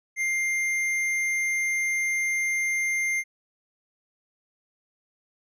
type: tone with hard clipping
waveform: sine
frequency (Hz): 2100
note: C7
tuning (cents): +6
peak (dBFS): -25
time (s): 0.16-3.24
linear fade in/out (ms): 50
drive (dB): 9
effects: none